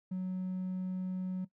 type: tone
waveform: triangle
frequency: 185 Hz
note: F#3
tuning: in tune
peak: -30 dBFS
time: 0.11-1.45 s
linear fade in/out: 10 ms
effects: noise-tail reverb RT60 0.1 s tail -18 dB re dry + tanh soft clip ceiling -29 dBFS